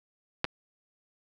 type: clicks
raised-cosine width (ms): 0.3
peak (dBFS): -9 / -21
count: 2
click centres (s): 0.444 / 0.45
effects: none